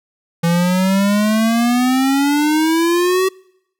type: exponential sweep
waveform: square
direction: up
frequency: 167.2 to 381.8 Hz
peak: -13 dBFS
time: 0.43-3.29 s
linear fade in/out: 10 ms
effects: noise-tail reverb RT60 0.8 s tail -26 dB re dry